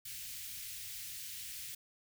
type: band-stop noise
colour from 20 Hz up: white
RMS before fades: -45 dBFS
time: 0.05-1.75 s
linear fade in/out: 5 ms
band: 140 to 2000 Hz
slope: 24 dB/octave
effects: none